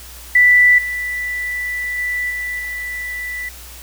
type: tone with level steps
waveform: sine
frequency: 1975.5 Hz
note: B6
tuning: in tune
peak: -7 / -20 / -18 / -21 / -23 dBFS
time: 0.35-3.49 s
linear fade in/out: 5 ms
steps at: 0.78 / 1.98 / 2.3 / 2.59 s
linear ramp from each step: 5 ms
effects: added 60 Hz sine -38 dBFS peak until 3.82 s + white hiss -38 dBFS RMS until 3.82 s